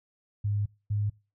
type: tone pair in turn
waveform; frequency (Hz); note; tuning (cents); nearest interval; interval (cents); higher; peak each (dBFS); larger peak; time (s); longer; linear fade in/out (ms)
sine; 102.9 / 103.68; G#2 / G#2; -16 / -2; unison; 14; second; -25; neither; 0.44-0.66 / 0.9-1.1; first; 10
effects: noise-tail reverb RT60 0.3 s tail -23 dB re dry